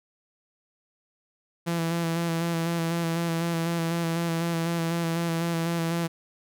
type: tone with vibrato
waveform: sawtooth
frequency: 167.3 Hz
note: E3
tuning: 26 cents sharp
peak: -21 dBFS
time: 1.66-6.08 s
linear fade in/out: 20 ms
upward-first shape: square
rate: 4 Hz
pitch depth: 22 cents each way
effects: none